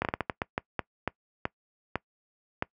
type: slowing click train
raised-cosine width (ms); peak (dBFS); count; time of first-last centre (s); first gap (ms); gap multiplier
0.5; -12; 13; 0.02-2.624; 29; 1.33
effects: noise-tail reverb RT60 0.1 s tail -23 dB re dry + high-pass 60 Hz 12 dB/octave